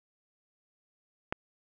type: click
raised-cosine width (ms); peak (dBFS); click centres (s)
0.5; -15; 1.325
effects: none